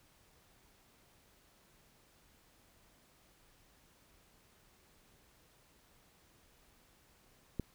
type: click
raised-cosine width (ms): 3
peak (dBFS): -22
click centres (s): 7.597
effects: pink hiss -67 dBFS RMS until 7.74 s